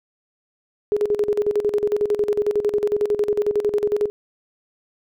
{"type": "tone with tremolo", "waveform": "sine", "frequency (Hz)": 415.3, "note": "G#4", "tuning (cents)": 0, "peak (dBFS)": -15, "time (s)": [0.92, 4.1], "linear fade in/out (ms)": 0, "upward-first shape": "square", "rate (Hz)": 11, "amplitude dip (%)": 75, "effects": []}